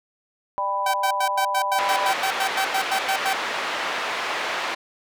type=harmonic tone; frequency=198.2 Hz; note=G3; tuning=19 cents sharp; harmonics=3 / 4 / 5; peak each=-30 / -29 / -23 dBFS; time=0.58-2.11 s; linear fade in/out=0 ms
type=tone bursts; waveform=sawtooth; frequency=771 Hz; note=G5; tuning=29 cents flat; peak=-17 dBFS; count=15; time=0.86-3.332 s; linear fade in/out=5 ms; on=78 ms; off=93 ms
type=band-pass noise; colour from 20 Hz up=pink; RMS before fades=-27 dBFS; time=1.78-4.75 s; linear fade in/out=10 ms; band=740 to 3000 Hz; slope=12 dB/octave
effects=none